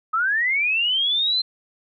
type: linear sweep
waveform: sine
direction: up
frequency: 1250 to 4142 Hz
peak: -18 dBFS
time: 0.13-1.42 s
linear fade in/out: 10 ms
effects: none